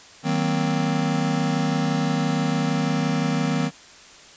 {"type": "chord", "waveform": "square", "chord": "C half-diminished seventh", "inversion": "first", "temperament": "just", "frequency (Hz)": [156.98, 188.37, 235.5, 261.6], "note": ["Eb3", "Gb3", "Bb3", "C4"], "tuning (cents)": [16, 31, 18, 0], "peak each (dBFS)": [-25, -28, -28, -27], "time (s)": [0.23, 3.71], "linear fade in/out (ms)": 50, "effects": ["white hiss -46 dBFS RMS until 4.36 s", "resampled to 16000 Hz"]}